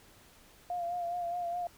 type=tone with vibrato; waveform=sine; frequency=698.5 Hz; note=F5; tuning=in tune; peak=-32 dBFS; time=0.7-1.67 s; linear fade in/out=2 ms; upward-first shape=sine; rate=4.8 Hz; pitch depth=36 cents each way; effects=pink hiss -59 dBFS RMS until 1.77 s